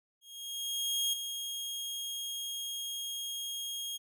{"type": "tone with ADSR envelope", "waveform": "sawtooth", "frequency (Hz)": 3258, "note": "G#7", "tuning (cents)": -34, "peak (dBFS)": -25, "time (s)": [0.21, 3.98], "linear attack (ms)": 920, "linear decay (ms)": 7, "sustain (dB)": -8, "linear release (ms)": 22, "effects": []}